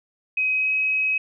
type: tone with pitch glide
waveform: sine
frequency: 2529 to 2545 Hz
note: D#7 to D#7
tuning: +28 to +39 cents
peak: -19 dBFS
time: 0.37-1.18 s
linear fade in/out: 5 ms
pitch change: +11 cents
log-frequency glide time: 0.53-0.71 s
effects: none